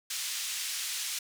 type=band-pass noise; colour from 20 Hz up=white; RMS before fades=-35 dBFS; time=0.1-1.19 s; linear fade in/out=5 ms; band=2300 to 8000 Hz; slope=12 dB/octave; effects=none